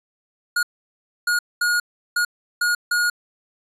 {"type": "tone bursts at uneven times", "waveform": "square", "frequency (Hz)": 1438, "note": "F#6", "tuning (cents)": -50, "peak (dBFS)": -18, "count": 6, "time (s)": [[0.56, 0.63], [1.27, 1.39], [1.61, 1.8], [2.16, 2.25], [2.61, 2.75], [2.91, 3.1]], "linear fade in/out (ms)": 5, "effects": ["resampled to 32000 Hz"]}